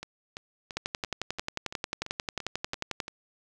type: two click trains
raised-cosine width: 0.2 ms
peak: -13 / -21 dBFS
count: 26 / 10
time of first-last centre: 0.77-3.002 / 0.03-3.081 s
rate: 11.2 / 2.95 Hz
effects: none